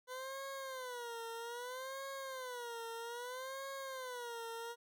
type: tone with vibrato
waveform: 20% pulse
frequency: 500 Hz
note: B4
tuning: 21 cents sharp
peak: -38 dBFS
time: 0.07-4.76 s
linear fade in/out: 50 ms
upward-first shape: sine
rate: 0.62 Hz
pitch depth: 150 cents each way
effects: none